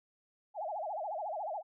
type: tone with vibrato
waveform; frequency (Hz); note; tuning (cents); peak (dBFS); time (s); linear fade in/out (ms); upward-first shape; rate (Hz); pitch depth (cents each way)
sine; 726; F#5; -33; -35; 0.54-1.63; 50; sine; 14; 290
effects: none